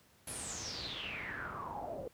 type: noise with low-pass filter sweep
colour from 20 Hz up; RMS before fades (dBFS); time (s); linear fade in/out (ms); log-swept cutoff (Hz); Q
pink; -42; 0.27-2.08; 5; 11000 to 490; 9
effects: pink hiss -66 dBFS RMS until 2.13 s + high-pass 60 Hz 12 dB/octave